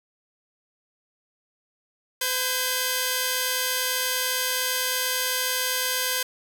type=tone pair together; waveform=5% pulse; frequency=507.7 / 1612 Hz; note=B4 / G6; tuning=+48 / +48 cents; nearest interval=octave + minor sixth; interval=2000 cents; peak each=-15 dBFS; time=2.21-6.23 s; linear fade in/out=5 ms; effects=none